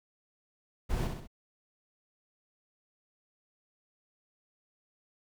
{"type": "noise with echo", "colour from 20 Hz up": "brown", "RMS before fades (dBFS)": -30, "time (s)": [0.89, 1.08], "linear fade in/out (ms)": 20, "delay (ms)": 65, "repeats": 3, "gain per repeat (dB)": -5, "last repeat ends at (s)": 1.275, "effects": []}